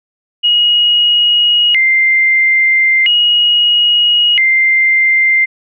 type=tone with vibrato; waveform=sine; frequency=2459 Hz; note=D#7; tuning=21 cents flat; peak=-7 dBFS; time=0.43-5.46 s; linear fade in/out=20 ms; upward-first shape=square; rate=0.38 Hz; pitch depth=280 cents each way; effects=none